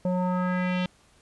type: tone with low-pass filter sweep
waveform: square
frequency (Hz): 181.6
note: F#3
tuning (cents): -32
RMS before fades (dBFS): -26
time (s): 0.05-0.86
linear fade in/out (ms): 2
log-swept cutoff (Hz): 630 to 3300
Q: 2.7
effects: pink hiss -60 dBFS RMS until 1.21 s + resampled to 24000 Hz